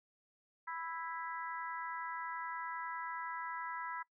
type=harmonic tone; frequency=329.6 Hz; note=E4; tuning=in tune; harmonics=3 / 4 / 5 / 6; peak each=-43 / -45 / -47 / -49 dBFS; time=0.67-4.03 s; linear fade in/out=10 ms; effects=noise-tail reverb RT60 0.1 s tail -19 dB re dry